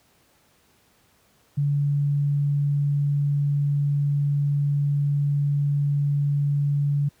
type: tone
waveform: sine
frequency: 143.4 Hz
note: D3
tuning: 41 cents flat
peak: -19 dBFS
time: 1.57-7.09 s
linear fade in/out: 10 ms
effects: pink hiss -61 dBFS RMS until 7.2 s + high-pass 60 Hz 12 dB/octave